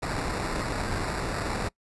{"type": "noise with sample-and-hold", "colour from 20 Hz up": "pink", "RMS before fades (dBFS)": -30, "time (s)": [0.02, 1.69], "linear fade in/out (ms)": 10, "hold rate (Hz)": 3150, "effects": ["noise-tail reverb RT60 0.1 s tail -24 dB re dry", "resampled to 24000 Hz"]}